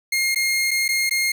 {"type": "tone with dropouts", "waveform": "sawtooth", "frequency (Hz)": 2134, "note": "C7", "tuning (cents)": 34, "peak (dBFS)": -15, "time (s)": [0.12, 1.32], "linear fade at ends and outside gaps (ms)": 5, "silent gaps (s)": [[0.347, 0.358], [0.709, 0.712], [0.881, 0.888], [1.095, 1.109]], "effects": []}